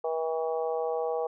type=harmonic tone; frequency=161.2 Hz; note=E3; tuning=38 cents flat; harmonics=3 / 4 / 5 / 6 / 7; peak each=-29 / -34 / -34 / -46 / -42 dBFS; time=0.04-1.27 s; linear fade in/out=5 ms; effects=none